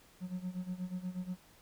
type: tone with tremolo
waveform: triangle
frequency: 182.2 Hz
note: F#3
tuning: 26 cents flat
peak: -31 dBFS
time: 0.2-1.37 s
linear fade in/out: 50 ms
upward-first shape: sine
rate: 8.3 Hz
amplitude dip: 85%
effects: tanh soft clip ceiling -29 dBFS + pink hiss -62 dBFS RMS until 1.61 s